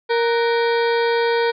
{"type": "harmonic tone with a mistuned harmonic", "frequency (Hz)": 466.2, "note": "A#4", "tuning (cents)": 0, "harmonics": [1, 2, 3, 4, 5, 7, 8, 9, 10], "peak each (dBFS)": [-17, -23, -27, -29, -31, -34, -35, -36, -37], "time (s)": [0.09, 1.52], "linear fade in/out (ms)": 20, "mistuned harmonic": 3, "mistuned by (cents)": 110, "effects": []}